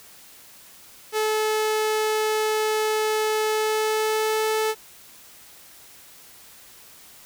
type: tone with pitch glide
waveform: sawtooth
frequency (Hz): 432.1 to 436.1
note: A4 to A4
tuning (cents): -31 to -15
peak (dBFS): -17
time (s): 1.12-4.75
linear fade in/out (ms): 50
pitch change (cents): +16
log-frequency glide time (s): 3.48-4.46
effects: white hiss -48 dBFS RMS until 7.25 s